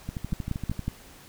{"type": "two click trains", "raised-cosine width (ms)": 5, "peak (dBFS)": [-19, -15], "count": [10, 4], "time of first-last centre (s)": [[0.09, 0.793], [0.33, 0.88]], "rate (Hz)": [12.8, 5.45], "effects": ["pink hiss -50 dBFS RMS until 1.28 s"]}